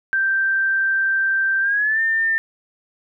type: tone with pitch glide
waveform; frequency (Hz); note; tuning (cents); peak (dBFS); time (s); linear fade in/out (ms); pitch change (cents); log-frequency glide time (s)
sine; 1568 to 1801.2; G6 to A6; 0 to +40; -16; 0.13-2.38; 0; +240; 1.61-2.01
effects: none